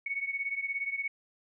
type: beating tone pair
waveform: sine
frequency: 2217 / 2234 Hz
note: C#7 / C#7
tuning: 0 / +13 cents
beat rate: 17 Hz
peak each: -33 / -36 dBFS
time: 0.06-1.08 s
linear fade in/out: 5 ms
effects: none